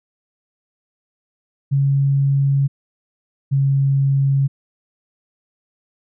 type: tone pair in turn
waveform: sine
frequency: 138.59 / 137.47 Hz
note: C#3 / C#3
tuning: 0 / -14 cents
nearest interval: unison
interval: 14 cents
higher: first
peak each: -13 dBFS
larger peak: neither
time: 1.71-2.68 / 3.51-4.48 s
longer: neither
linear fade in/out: 20 ms
effects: none